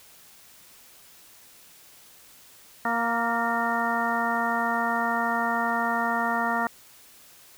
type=harmonic tone with a mistuned harmonic; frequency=233.1 Hz; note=A#3; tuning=in tune; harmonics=1 / 2 / 3 / 4 / 5 / 6 / 8; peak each=-31 / -37 / -29 / -29 / -32 / -30 / -31 dBFS; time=2.85-6.67 s; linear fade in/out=2 ms; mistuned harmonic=8; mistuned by=-26 cents; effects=white hiss -52 dBFS RMS until 7.57 s